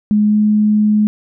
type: tone with pitch glide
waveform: sine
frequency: 210 to 211.5 Hz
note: G#3 to G#3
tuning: +19 to +32 cents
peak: -9 dBFS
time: 0.11-1.07 s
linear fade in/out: 0 ms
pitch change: +13 cents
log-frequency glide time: 0.27-0.36 s
effects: none